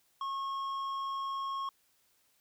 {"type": "tone with tanh clipping", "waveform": "sine", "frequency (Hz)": 1089, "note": "C#6", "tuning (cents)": -31, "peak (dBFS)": -35, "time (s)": [0.21, 1.69], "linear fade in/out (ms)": 2, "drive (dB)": 8, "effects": ["white hiss -71 dBFS RMS until 2.4 s"]}